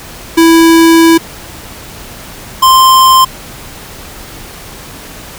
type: tone pair in turn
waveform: square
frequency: 329.6 / 1046.4 Hz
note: E4 / C6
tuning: 0 / 0 cents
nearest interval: octave + minor sixth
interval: 2000 cents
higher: second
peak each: -3 dBFS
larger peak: neither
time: 0.37-1.18 / 2.62-3.25 s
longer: first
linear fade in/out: 10 ms
effects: pink hiss -29 dBFS RMS until 5.38 s